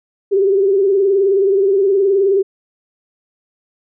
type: tone with vibrato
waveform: sine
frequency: 392 Hz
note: G4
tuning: in tune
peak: -10 dBFS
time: 0.31-2.43 s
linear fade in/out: 20 ms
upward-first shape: sine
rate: 19 Hz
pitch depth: 69 cents each way
effects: none